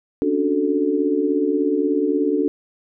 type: chord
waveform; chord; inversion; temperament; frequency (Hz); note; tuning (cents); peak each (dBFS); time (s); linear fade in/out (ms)
sine; D major seventh; third; equal; 277.2 / 293.7 / 370 / 440; C#4 / D4 / F#4 / A4; 0 / 0 / 0 / 0; -26 / -20 / -23 / -22; 0.22-2.48; 0
effects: none